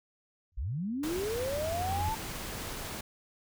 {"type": "tone with exponential growth", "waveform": "sine", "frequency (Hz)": 87.31, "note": "F2", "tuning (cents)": 0, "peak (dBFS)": -29, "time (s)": [0.52, 2.09], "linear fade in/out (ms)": 0, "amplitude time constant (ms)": 340}
{"type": "linear sweep", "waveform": "sine", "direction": "up", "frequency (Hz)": [44, 900], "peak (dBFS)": -31, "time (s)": [0.57, 2.15], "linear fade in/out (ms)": 10}
{"type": "noise", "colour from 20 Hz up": "pink", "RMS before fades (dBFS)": -39, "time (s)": [1.03, 3.01], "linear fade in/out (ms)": 5}
{"effects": []}